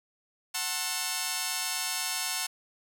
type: chord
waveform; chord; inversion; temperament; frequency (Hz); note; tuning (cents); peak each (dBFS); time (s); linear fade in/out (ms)
5% pulse; F# half-diminished seventh; none; just; 740 / 888 / 1065.6 / 1332; F#5 / A5 / C6 / E6; 0 / +16 / +31 / +18; -24 / -24 / -24 / -29; 0.54-2.47; 10
effects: none